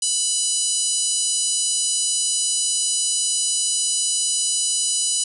harmonic tone with a mistuned harmonic, 987.8 Hz, B5, in tune, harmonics 3 / 4 / 5 / 6 / 7 / 8 / 9 / 10, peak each -30 / -29 / -30 / -29 / -25 / -29 / -24 / -28 dBFS, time 0.02-5.24 s, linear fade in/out 5 ms, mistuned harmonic 4, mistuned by +31 cents, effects none

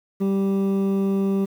triangle tone pair together, 195.4 / 390.8 Hz, G3 / G4, -5 / -5 cents, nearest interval octave, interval 1200 cents, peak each -16 / -21 dBFS, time 0.2-1.46 s, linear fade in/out 20 ms, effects tanh soft clip ceiling -15 dBFS + 8-bit

